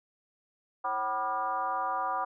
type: tone with frequency modulation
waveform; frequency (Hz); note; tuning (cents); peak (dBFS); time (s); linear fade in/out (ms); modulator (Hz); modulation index
sine; 979; B5; -15; -28; 0.84-2.25; 10; 219; 1.4
effects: none